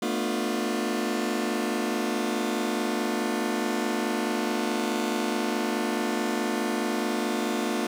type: chord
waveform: sawtooth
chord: B half-diminished seventh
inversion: third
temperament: just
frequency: 222.2 / 246.9 / 296.3 / 355.6 Hz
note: A3 / B3 / D4 / F4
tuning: +17 / 0 / +15 / +31 cents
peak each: -26 / -28 / -28 / -27 dBFS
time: 0.02-7.87 s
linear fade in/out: 5 ms
effects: low-pass 12000 Hz 12 dB/octave + 9-bit